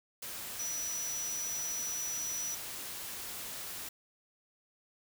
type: tone in noise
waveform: sine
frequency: 5890 Hz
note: F#8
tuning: 9 cents flat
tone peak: -35 dBFS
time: 0.59-2.55 s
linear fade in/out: 5 ms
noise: white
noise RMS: -42 dBFS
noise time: 0.22-3.89 s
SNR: +4 dB
effects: none